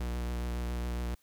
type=tone with vibrato; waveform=45% pulse; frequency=60 Hz; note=B1; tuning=49 cents flat; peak=-32 dBFS; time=0-1.15 s; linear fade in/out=5 ms; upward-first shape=triangle; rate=7.2 Hz; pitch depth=26 cents each way; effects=white hiss -70 dBFS RMS until 1.22 s